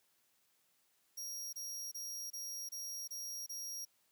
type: tone bursts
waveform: sawtooth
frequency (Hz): 5640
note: F8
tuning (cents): +16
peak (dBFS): -39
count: 7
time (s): 1.17-3.852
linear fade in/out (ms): 10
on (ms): 360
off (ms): 27
effects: white hiss -75 dBFS RMS until 4.11 s + high-pass 100 Hz 12 dB/octave